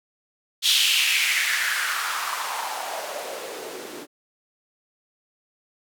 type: noise with band-pass filter sweep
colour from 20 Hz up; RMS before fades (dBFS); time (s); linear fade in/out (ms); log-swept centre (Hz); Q
blue; -25; 0.62-4.07; 50; 3500 to 320; 3.6
effects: none